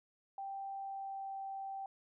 sine tone with pitch glide, 784 to 779.5 Hz, G5 to G5, 0 to -10 cents, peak -40 dBFS, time 0.38-1.86 s, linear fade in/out 2 ms, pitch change -10 cents, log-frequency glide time 0.74-1.37 s, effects none

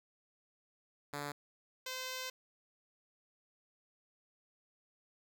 5% pulse tone pair in turn, 144.8 / 514.8 Hz, D3 / C5, -24 / -28 cents, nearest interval octave + minor seventh, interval 2196 cents, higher second, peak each -28 dBFS, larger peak neither, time 1.13-1.32 / 1.86-2.3 s, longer second, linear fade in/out 5 ms, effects none

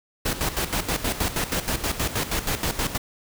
pink noise with tremolo, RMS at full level -24 dBFS, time 0.25-2.98 s, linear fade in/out 10 ms, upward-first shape square, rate 6.3 Hz, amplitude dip 70%, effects none

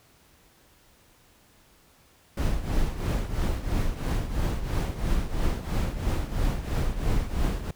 brown noise with tremolo, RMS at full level -23 dBFS, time 2.37-7.71 s, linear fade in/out 5 ms, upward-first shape triangle, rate 3 Hz, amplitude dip 75%, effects pink hiss -59 dBFS RMS until 7.75 s

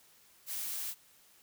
blue noise, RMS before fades -38 dBFS, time 0.46-0.95 s, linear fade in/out 50 ms, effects white hiss -63 dBFS RMS until 1.42 s

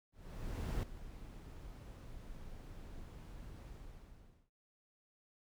brown noise with ADSR envelope, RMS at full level -36 dBFS, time 0.12-4.5 s, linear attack 710 ms, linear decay 4 ms, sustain -14 dB, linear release 830 ms, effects none

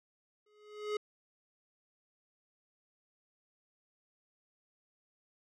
square tone with exponential growth, 420.6 Hz, G#4, 22 cents sharp, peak -31 dBFS, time 0.46-0.97 s, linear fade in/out 5 ms, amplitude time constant 110 ms, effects low-pass 5000 Hz 12 dB/octave

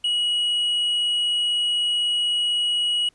triangle tone, 2911 Hz, F#7, 29 cents flat, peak -18 dBFS, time 0.04-3.09 s, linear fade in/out 5 ms, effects pink hiss -63 dBFS RMS until 3.14 s + resampled to 24000 Hz

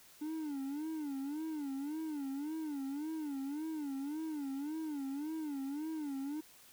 triangle tone with vibrato, 293.7 Hz, D4, in tune, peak -35 dBFS, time 0.21-6.41 s, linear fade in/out 10 ms, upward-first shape sine, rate 1.8 Hz, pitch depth 150 cents each way, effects white hiss -60 dBFS RMS until 6.72 s

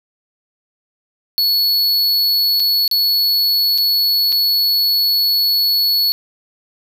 square tone with dropouts, 4400 Hz, C#8, 14 cents flat, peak -13 dBFS, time 1.38-6.12 s, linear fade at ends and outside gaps 0 ms, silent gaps 2.597-2.601 / 2.878-2.913 / 3.778-3.783 / 4.321-4.325 s, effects none

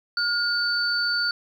sine tone pair together, 1426 / 4527 Hz, F6 / C#8, +36 / +36 cents, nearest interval octave + minor sixth, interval 2000 cents, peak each -24 dBFS, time 0.17-1.31 s, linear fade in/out 2 ms, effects 9-bit

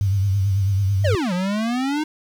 sine tone with vibrato, 98 Hz, G2, in tune, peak -16 dBFS, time 0.01-1.15 s, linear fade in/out 0 ms, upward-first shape triangle, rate 9.1 Hz, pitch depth 83 cents each way
square exponential two-way sweep, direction down then up, 655 to 174.61 to 313.4 Hz, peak -20 dBFS, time 1.04-2.04 s, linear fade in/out 10 ms, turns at 1.33 s
effects low-pass 6000 Hz 12 dB/octave + 7-bit

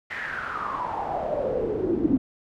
brown noise with band-pass filter sweep, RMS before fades -27 dBFS, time 0.1-2.18 s, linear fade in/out 10 ms, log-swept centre 2000 to 270 Hz, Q 7.6, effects none

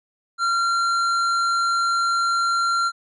sine tone with hard clipping, 1375 Hz, F6, 27 cents flat, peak -20 dBFS, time 0.38-2.92 s, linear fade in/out 50 ms, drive 10 dB, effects resampled to 24000 Hz

